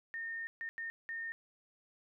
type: tone bursts at uneven times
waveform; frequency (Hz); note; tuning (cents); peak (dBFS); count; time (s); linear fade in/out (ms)
sine; 1828; A#6; -34; -38; 4; 0.14-0.47 / 0.61-0.69 / 0.78-0.9 / 1.09-1.32; 0
effects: none